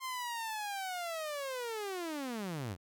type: linear sweep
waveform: sawtooth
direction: down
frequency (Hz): 1057 to 81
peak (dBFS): -33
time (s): 0-2.77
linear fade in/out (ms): 50
effects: none